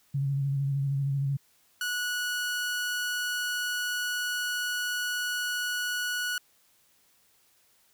sine tone with vibrato, 138.59 Hz, C#3, in tune, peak -25 dBFS, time 0.14-1.37 s, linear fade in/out 10 ms, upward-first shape square, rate 13 Hz, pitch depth 26 cents each way
sawtooth tone, 1467 Hz, F#6, 15 cents flat, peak -25 dBFS, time 1.81-6.38 s, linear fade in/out 2 ms
effects white hiss -65 dBFS RMS until 7.93 s

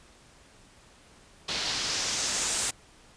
white noise with low-pass filter sweep, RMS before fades -30 dBFS, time 1.48-2.71 s, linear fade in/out 10 ms, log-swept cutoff 4200 to 8500 Hz, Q 2, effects pink hiss -56 dBFS RMS until 3.16 s + resampled to 22050 Hz

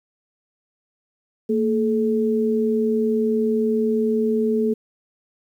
sine tone pair together, 227.6 / 429.9 Hz, A#3 / A4, -41 / -40 cents, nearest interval major seventh, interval 1101 cents, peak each -20 dBFS, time 1.49-4.74 s, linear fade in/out 10 ms, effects 9-bit

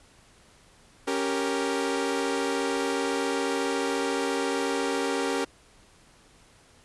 sawtooth chord, G diminished, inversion second, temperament equal, 277.2 / 392 / 466.2 Hz, Db4 / G4 / Bb4, 0 / 0 / 0 cents, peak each -26 dBFS, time 1.07-5.45 s, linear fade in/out 10 ms, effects pink hiss -57 dBFS RMS until 6.84 s + resampled to 24000 Hz

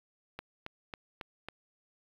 click train, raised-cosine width 0.3 ms, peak -23 dBFS, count 5, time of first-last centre 0.39-1.486 s, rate 3.65 Hz, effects low-pass 4000 Hz 12 dB/octave + 9-bit

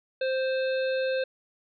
harmonic tone, 523.3 Hz, C5, in tune, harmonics 1 / 3 / 5 / 7 / 8, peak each -25 / -35 / -39 / -42 / -43 dBFS, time 0.21-1.24 s, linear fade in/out 5 ms, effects none

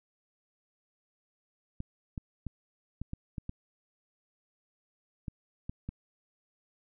clicks, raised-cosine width 5 ms, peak -24 dBFS, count 10, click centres 1.804 / 2.178 / 2.467 / 3.016 / 3.134 / 3.382 / 3.494 / 5.282 / 5.695 / 5.89 s, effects none

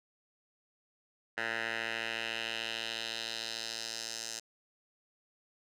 10% pulse tone with band-pass filter sweep, 113.7 Hz, A#2, 43 cents flat, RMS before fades -38 dBFS, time 1.37-4.4 s, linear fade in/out 10 ms, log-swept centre 1800 to 6200 Hz, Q 2.1, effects none

